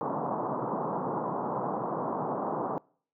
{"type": "band-pass noise", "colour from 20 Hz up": "white", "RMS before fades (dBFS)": -32, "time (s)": [0.01, 2.78], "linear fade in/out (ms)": 0, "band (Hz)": [130, 1100], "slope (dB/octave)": 48, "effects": ["noise-tail reverb RT60 0.5 s tail -25 dB re dry"]}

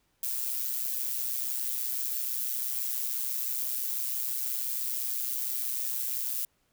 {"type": "noise with amplitude modulation", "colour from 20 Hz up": "violet", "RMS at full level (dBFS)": -29, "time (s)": [0.23, 6.45], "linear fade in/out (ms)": 2, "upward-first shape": "sine", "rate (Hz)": 126, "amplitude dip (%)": 65, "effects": ["pink hiss -72 dBFS RMS until 6.72 s"]}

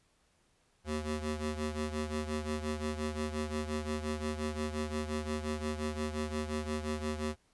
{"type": "ring-modulated tone", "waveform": "20% pulse", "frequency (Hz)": 153.3, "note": "D#3", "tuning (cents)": -25, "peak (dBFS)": -26, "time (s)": [0.84, 7.36], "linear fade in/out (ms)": 50, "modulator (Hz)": 73.8, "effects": ["pink hiss -71 dBFS RMS until 7.53 s", "resampled to 24000 Hz"]}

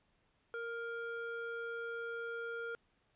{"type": "ring-modulated tone", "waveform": "triangle", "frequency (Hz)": 934, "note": "A#5", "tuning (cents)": 3, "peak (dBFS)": -34, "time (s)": [0.54, 2.75], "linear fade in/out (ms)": 0, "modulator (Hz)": 470, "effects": ["pink hiss -75 dBFS RMS until 3.15 s", "resampled to 8000 Hz"]}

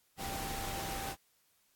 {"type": "tone in noise", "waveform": "sine", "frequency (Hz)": 784, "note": "G5", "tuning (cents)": 0, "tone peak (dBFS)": -42, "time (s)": [0.17, 1.16], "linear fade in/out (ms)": 50, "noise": "pink", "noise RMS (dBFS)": -40, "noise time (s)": [0.17, 1.16], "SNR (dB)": -5, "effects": ["white hiss -72 dBFS RMS until 1.75 s", "AAC 64 kbps"]}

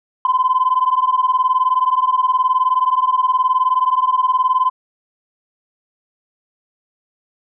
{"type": "beating tone pair", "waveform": "sine", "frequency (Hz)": [1013, 1032], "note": ["B5", "C6"], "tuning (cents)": [44, -24], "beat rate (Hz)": 19, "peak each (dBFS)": -15, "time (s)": [0.25, 4.7], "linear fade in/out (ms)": 2, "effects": ["tanh soft clip ceiling -6 dBFS"]}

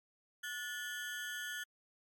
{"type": "ring-modulated tone", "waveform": "35% pulse", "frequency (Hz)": 1598, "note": "G6", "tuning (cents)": 33, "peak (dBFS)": -35, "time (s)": [0.43, 1.64], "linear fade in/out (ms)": 10, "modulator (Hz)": 143, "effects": ["MP3 96 kbps"]}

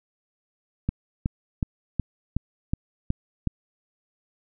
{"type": "click train", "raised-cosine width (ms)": 5, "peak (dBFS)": -11, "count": 8, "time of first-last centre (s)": [0.89, 3.473], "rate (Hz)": 2.71, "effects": []}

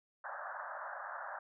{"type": "band-pass noise", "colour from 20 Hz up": "white", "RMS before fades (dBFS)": -44, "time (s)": [0.24, 1.39], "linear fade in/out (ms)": 5, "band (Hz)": [570, 1700], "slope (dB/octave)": 96, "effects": []}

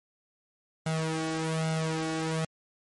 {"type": "tone with flanger", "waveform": "sawtooth", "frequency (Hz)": 160, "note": "D#3", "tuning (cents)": 49, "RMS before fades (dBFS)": -30, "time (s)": [0.86, 2.45], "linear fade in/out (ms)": 5, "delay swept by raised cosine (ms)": [1.4, 2.7], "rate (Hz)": 1.2, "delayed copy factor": 0.85, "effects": ["MP3 48 kbps"]}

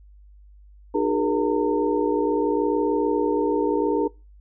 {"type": "tone cluster", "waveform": "sine", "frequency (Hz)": [303.2, 365.7, 412.2, 472.9, 911], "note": ["D#4", "F#4", "G#4", "A#4", "A#5"], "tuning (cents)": [-45, -20, -13, 25, -40], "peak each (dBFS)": [-24, -31, -24, -25, -28], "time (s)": [0.94, 4.08], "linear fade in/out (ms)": 10, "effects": ["noise-tail reverb RT60 0.3 s tail -25 dB re dry", "added 50 Hz sine -46 dBFS peak until 4.4 s"]}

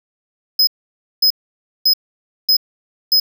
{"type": "tone bursts", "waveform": "square", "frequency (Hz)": 5070, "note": "D#8", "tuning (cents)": 32, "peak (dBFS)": -10, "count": 5, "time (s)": [0.59, 3.2], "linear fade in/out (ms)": 5, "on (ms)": 82, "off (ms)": 550, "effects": []}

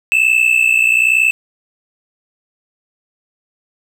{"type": "tone pair together", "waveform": "triangle", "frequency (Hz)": [2602, 2663], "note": ["E7", "E7"], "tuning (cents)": [-23, 17], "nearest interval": "unison", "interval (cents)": 40, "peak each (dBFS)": -11, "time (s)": [0.12, 1.31], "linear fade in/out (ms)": 0, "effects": []}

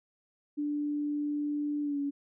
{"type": "tone with pitch glide", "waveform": "sine", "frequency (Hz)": [293.7, 283.2], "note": ["D4", "C#4"], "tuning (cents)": [0, 37], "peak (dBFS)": -29, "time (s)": [0.57, 2.11], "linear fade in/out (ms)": 20, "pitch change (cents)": -63, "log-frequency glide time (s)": [1.82, 1.99], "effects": []}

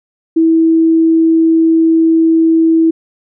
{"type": "tone", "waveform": "sine", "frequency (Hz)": 325.6, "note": "E4", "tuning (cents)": -21, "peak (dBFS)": -6, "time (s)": [0.36, 2.91], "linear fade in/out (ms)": 10, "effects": []}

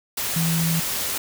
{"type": "tone in noise", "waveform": "sine", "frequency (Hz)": 164.81, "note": "E3", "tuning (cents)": 0, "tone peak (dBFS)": -20, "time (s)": [0.36, 0.8], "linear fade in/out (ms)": 5, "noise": "white", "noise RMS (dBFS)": -26, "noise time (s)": [0.17, 1.18], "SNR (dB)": 3, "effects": []}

